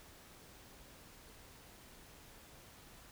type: silence
effects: pink hiss -58 dBFS RMS until 3.11 s